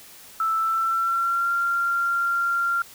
sine tone with pitch glide, 1321 to 1384.3 Hz, E6 to F6, +3 to -16 cents, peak -20 dBFS, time 0.4-2.82 s, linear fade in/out 2 ms, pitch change +81 cents, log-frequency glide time 0.57-1.51 s, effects white hiss -46 dBFS RMS until 2.94 s

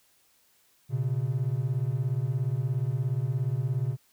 triangle beating tone pair, 120 / 137 Hz, B2 / C#3, -49 / -20 cents, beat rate 17 Hz, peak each -26 dBFS, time 0.89-3.97 s, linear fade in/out 50 ms, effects tanh soft clip ceiling -16 dBFS + white hiss -65 dBFS RMS until 4.12 s

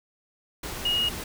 sine tone in noise, 2873 Hz, F7, 48 cents sharp, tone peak -22 dBFS, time 0.85-1.09 s, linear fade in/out 5 ms, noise pink, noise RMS -35 dBFS, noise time 0.63-1.24 s, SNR +10 dB, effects none

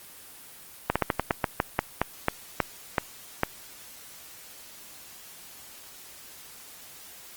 slowing click train, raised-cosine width 0.5 ms, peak -6 dBFS, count 14, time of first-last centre 0.9-3.434 s, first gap 56 ms, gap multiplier 1.19, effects white hiss -47 dBFS RMS until 7.36 s + Opus 24 kbps

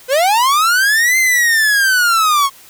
45% pulse linear two-way sweep, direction up then down, 489 to 2093 to 1080 Hz, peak -10 dBFS, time 0.08-2.5 s, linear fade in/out 50 ms, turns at 1.18 s, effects white hiss -42 dBFS RMS until 2.69 s

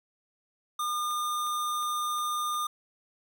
square tone, 1211 Hz, D#6, 47 cents flat, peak -29 dBFS, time 0.79-2.67 s, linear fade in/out 5 ms
click train, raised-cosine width 0.3 ms, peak -36 dBFS, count 5, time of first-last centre 1.11-2.544 s, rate 2.79 Hz
effects none

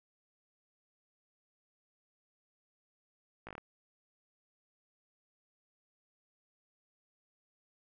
slowing click train, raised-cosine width 0.5 ms, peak -30 dBFS, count 6, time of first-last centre 3.47-3.58 s, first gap 17 ms, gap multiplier 1.13, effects none

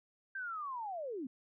sine linear sweep, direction down, 1593 to 235.8 Hz, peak -38 dBFS, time 0.35-1.27 s, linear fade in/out 5 ms, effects none

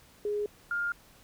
sine tone pair in turn, 415.3 / 1408.6 Hz, G#4 / F6, 0 / +14 cents, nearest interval octave + major sixth, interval 2114 cents, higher second, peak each -28 dBFS, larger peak neither, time 0.25-0.46 / 0.71-0.92 s, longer neither, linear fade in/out 2 ms, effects pink hiss -58 dBFS RMS until 1.23 s

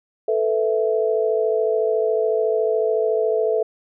sine chord, A suspended second, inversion none, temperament equal, 440 / 493.9 / 659.3 Hz, A4 / B4 / E5, 0 / 0 / 0 cents, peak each -19 / -24 / -23 dBFS, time 0.28-3.63 s, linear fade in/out 5 ms, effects none

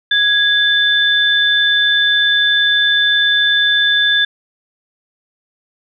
sine tone pair together, 1661.2 / 3529 Hz, G#6 / A7, 0 / +4 cents, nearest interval octave + minor second, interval 1304 cents, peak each -13 dBFS, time 0.11-4.25 s, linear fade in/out 5 ms, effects none

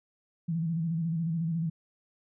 sine tone with vibrato, 164.81 Hz, E3, in tune, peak -27 dBFS, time 0.48-1.7 s, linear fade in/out 10 ms, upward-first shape square, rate 14 Hz, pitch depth 57 cents each way, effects none

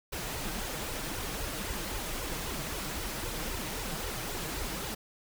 pink noise with flanger, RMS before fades -36 dBFS, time 0.12-4.95 s, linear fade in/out 10 ms, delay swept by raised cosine 2 to 6.5 ms, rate 3.8 Hz, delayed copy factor +0.95, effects none

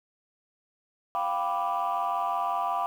sine chord, G dominant seventh, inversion third, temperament equal, 698.5 / 784 / 987.8 / 1174.7 Hz, F5 / G5 / B5 / D6, 0 / 0 / 0 / 0 cents, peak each -30 dBFS, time 1.15-2.86 s, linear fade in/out 0 ms, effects tanh soft clip ceiling -20 dBFS + 9-bit

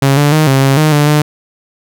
sawtooth tone with pitch steps, 137.3 / 145.5 / 155.2 / 134.9 / 136.2 / 154.3 / 147.1 / 150.1 Hz, C#3 / D3 / D#3 / C#3 / C#3 / D#3 / D3 / D3, -16 / -16 / -4 / -47 / -30 / -14 / +3 / +38 cents, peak -3 dBFS, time 0.02-1.22 s, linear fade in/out 5 ms, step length 150 ms, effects none

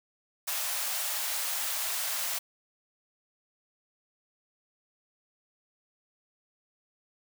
white high-pass noise, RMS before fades -32 dBFS, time 0.47-2.39 s, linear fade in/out 10 ms, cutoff 560 Hz, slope 48 dB/octave, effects none

